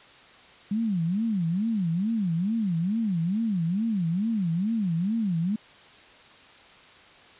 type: tone with vibrato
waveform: sine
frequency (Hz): 193.8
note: G3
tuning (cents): -20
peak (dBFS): -23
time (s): 0.71-5.56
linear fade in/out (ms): 5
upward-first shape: sine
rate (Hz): 2.3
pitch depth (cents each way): 300
effects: white hiss -51 dBFS RMS until 7.39 s + resampled to 8000 Hz